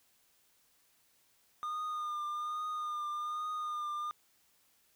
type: tone with vibrato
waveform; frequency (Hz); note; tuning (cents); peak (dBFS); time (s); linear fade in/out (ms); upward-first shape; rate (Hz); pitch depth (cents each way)
triangle; 1216; D#6; -40; -33; 1.63-4.11; 0; triangle; 1.2; 34
effects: white hiss -70 dBFS RMS until 4.95 s